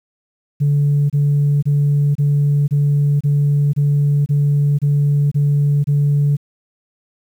sine tone bursts, 144.3 Hz, D3, 30 cents flat, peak -10 dBFS, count 11, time 0.6-6.37 s, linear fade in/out 20 ms, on 500 ms, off 27 ms, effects tanh soft clip ceiling -9 dBFS + 8-bit

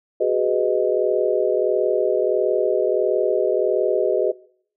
sine chord, G# minor seventh, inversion third, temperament just, 373.8 / 415.3 / 498.4 / 623 Hz, F#4 / G#4 / B4 / D#5, +18 / 0 / +16 / +2 cents, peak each -22 dBFS, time 0.2-4.32 s, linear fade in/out 10 ms, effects noise-tail reverb RT60 0.6 s tail -22 dB re dry

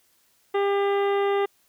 harmonic tone, 399.9 Hz, G4, 35 cents sharp, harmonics 1 / 2 / 3 / 4 / 5 / 6 / 7 / 8 / 9, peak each -21 / -28 / -32 / -40 / -35 / -49 / -41 / -47 / -47 dBFS, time 0.54-1.46 s, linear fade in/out 10 ms, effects white hiss -64 dBFS RMS until 1.68 s

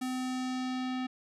square tone with low-pass filter sweep, 255.7 Hz, C4, 40 cents flat, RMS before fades -34 dBFS, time 0.01-1.07 s, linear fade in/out 10 ms, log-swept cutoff 11000 to 3200 Hz, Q 1.2, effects none

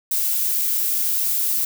violet noise, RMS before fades -21 dBFS, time 0.11-1.65 s, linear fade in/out 5 ms, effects none

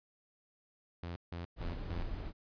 sawtooth tone bursts, 86 Hz, F2, 26 cents flat, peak -36 dBFS, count 4, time 1.03-2.03 s, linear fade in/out 0 ms, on 130 ms, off 160 ms
brown noise, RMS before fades -40 dBFS, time 1.56-2.33 s, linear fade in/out 50 ms
effects resampled to 11025 Hz

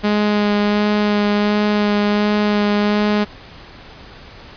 sawtooth tone with vibrato, 207.7 Hz, G#3, in tune, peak -10 dBFS, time 0.03-3.25 s, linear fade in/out 20 ms, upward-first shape sine, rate 1.4 Hz, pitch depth 12 cents each way, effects pink hiss -39 dBFS RMS until 4.56 s + resampled to 11025 Hz

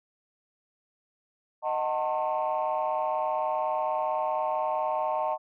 sine chord, D# diminished seventh, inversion none, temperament just, 622.3 / 746.7 / 896 / 1075.3 Hz, D#5 / F#5 / A5 / C6, 0 / +16 / +31 / +47 cents, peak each -29 / -31 / -29 / -33 dBFS, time 1.62-5.38 s, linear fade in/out 50 ms, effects tanh soft clip ceiling -19 dBFS

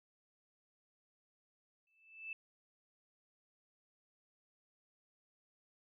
sine tone with exponential growth, 2637 Hz, E7, in tune, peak -39 dBFS, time 1.87-2.33 s, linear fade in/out 2 ms, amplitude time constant 100 ms, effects none

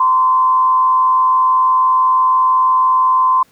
sine tone with frequency modulation, 1033 Hz, C6, 22 cents flat, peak -9 dBFS, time 0-3.43 s, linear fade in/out 5 ms, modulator 106 Hz, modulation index 0.41, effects pink hiss -53 dBFS RMS until 3.51 s + high-pass 60 Hz 12 dB/octave

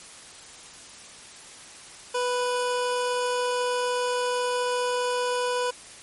25% pulse tone, 494.1 Hz, B4, 1 cent sharp, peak -20 dBFS, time 2.14-5.71 s, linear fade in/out 10 ms, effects white hiss -45 dBFS RMS until 6.02 s + MP3 48 kbps

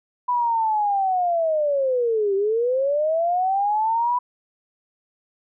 sine linear two-way sweep, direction down then up, 993 to 385.3 to 993 Hz, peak -18 dBFS, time 0.28-4.19 s, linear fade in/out 10 ms, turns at 2.35 s, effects none

